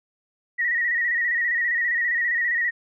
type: tone with vibrato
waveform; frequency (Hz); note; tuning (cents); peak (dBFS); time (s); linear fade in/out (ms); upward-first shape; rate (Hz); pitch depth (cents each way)
sine; 1900; A#6; +33; -20; 0.58-2.71; 20; square; 15; 43
effects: none